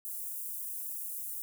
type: high-pass noise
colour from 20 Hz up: white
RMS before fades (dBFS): -39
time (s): 0.05-1.42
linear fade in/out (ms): 0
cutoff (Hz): 9400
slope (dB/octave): 24
effects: none